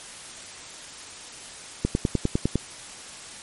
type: click train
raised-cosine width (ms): 3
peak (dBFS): -8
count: 8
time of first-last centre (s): 1.85-2.556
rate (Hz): 9.91
effects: white hiss -41 dBFS RMS until 3.42 s + MP3 48 kbps